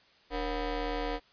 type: ring-modulated tone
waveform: 20% pulse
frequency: 255.4 Hz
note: C4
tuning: 42 cents flat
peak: -23 dBFS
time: 0.3-1.2 s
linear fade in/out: 50 ms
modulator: 217 Hz
effects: white hiss -62 dBFS RMS until 1.32 s + resampled to 11025 Hz